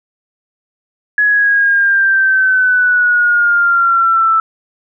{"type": "exponential sweep", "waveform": "sine", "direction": "down", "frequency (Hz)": [1689, 1318.5], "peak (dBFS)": -8, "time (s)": [1.18, 4.4], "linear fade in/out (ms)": 2, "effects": []}